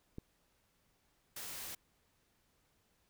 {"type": "click", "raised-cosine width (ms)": 3, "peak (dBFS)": -31, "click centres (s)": 0.184}
{"type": "noise", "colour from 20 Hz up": "white", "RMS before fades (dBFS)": -45, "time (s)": [1.36, 1.75], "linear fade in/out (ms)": 5}
{"effects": ["pink hiss -75 dBFS RMS until 3.09 s"]}